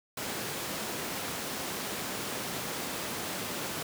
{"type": "high-pass noise", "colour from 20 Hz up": "pink", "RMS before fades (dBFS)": -36, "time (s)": [0.17, 3.83], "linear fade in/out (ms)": 5, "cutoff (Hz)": 170, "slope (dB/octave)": 12, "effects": []}